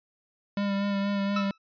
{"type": "tone with vibrato", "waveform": "square", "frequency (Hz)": 199.9, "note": "G3", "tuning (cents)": 34, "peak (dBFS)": -26, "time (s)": [0.57, 1.51], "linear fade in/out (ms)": 2, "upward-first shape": "sine", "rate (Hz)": 4.2, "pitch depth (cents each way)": 21}
{"type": "tone with exponential decay", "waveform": "sawtooth", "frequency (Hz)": 1309, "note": "E6", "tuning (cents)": -13, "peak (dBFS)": -21, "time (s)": [1.36, 1.58], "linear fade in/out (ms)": 5, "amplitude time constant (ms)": 47}
{"effects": ["resampled to 11025 Hz"]}